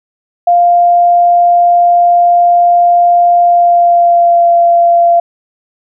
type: tone with pitch glide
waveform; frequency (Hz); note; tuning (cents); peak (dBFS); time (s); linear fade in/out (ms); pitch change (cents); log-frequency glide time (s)
sine; 698.5 to 687.7; F5 to F5; 0 to -27; -4; 0.47-5.2; 5; -27; 3.42-4.48
effects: none